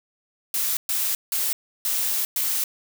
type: noise bursts at uneven times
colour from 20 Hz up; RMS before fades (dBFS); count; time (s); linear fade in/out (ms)
blue; -24; 5; 0.54-0.77 / 0.89-1.15 / 1.32-1.53 / 1.85-2.25 / 2.36-2.64; 2
effects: none